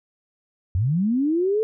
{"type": "linear sweep", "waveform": "sine", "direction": "up", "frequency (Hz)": [81.8, 447], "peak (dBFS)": -18, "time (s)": [0.75, 1.63], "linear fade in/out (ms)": 0, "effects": []}